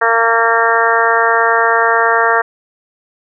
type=harmonic tone; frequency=229.2 Hz; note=A#3; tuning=29 cents flat; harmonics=2 / 3 / 4 / 5 / 6 / 7 / 8; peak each=-17 / -17 / -17 / -17 / -17 / -17 / -17 dBFS; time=0.01-2.42 s; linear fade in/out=10 ms; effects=none